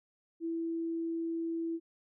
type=tone; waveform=sine; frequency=330.9 Hz; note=E4; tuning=7 cents sharp; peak=-32 dBFS; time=0.4-1.8 s; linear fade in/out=50 ms; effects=none